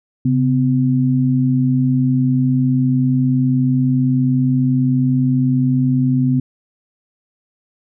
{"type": "tone pair together", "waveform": "sine", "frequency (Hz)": [134.69, 254.6], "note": ["C#3", "C4"], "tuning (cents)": [-49, -47], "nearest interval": "major seventh", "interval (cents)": 1102, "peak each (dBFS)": -15, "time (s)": [0.25, 6.4], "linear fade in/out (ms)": 5, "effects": []}